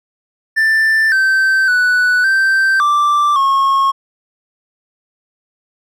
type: tone with pitch steps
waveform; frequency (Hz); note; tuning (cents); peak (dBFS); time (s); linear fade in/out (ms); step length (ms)
triangle; 1774 / 1550 / 1483 / 1561 / 1174 / 1089; A6 / G6 / F#6 / G6 / D6 / C#6; +14 / -20 / +4 / -8 / -1 / -31; -8; 0.56-3.92; 20; 560
effects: none